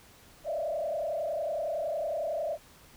sine tone with frequency modulation, 627 Hz, D#5, 13 cents sharp, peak -29 dBFS, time 0.44-2.58 s, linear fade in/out 50 ms, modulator 30.9 Hz, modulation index 1.8, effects pink hiss -56 dBFS RMS until 2.96 s

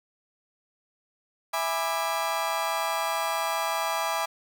35% pulse chord, E dominant seventh, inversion none, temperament just, 659.3 / 824.1 / 988.9 / 1186.7 Hz, E5 / G#5 / B5 / D6, 0 / -14 / +2 / +18 cents, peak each -30 dBFS, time 1.53-4.26 s, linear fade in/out 10 ms, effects none

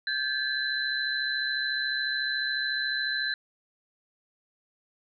sine tone cluster, 1580 / 1714 / 4037 Hz, G6 / A6 / B7, +13 / -46 / +37 cents, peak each -31 dBFS, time 0.07-3.34 s, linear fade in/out 2 ms, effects none

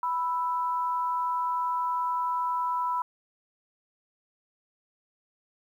sine tone pair together, 988.7 / 1318.5 Hz, B5 / E6, +2 / 0 cents, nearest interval perfect fourth, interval 498 cents, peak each -26 / -34 dBFS, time 0.03-3.02 s, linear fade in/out 2 ms, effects 10-bit

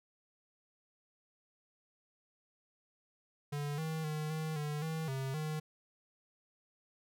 square tone with pitch steps, 145.3 / 159 / 153.4 / 157.4 / 148.9 / 159.9 / 133.9 / 154.5 Hz, D3 / D#3 / D#3 / D#3 / D3 / D#3 / C3 / D#3, -18 / +38 / -24 / +20 / +24 / +48 / +40 / -12 cents, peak -36 dBFS, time 3.52-5.6 s, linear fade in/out 10 ms, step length 260 ms, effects none

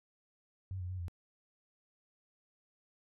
sine tone with pitch steps, 94.6 / 89.9 / 92.5 / 86.5 Hz, F#2 / F#2 / F#2 / F2, +39 / -49 / 0 / -16 cents, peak -37 dBFS, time 0.71-1.082 s, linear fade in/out 0 ms, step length 93 ms, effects none

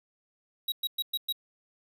square tone bursts, 3843 Hz, B7, 48 cents flat, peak -28 dBFS, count 5, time 0.68-1.325 s, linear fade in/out 5 ms, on 41 ms, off 110 ms, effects none

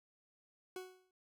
40% pulse tone with exponential decay, 370 Hz, F#4, in tune, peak -40 dBFS, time 0.76-1.11 s, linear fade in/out 2 ms, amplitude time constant 76 ms, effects none

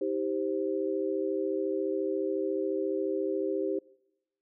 sine chord, C minor, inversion first, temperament equal with one note detuned, 317.8 / 392 / 523.3 Hz, Eb4 / G4 / C5, +37 / 0 / 0 cents, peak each -33 / -30 / -34 dBFS, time 0.01-3.79 s, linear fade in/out 5 ms, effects noise-tail reverb RT60 0.9 s tail -23 dB re dry

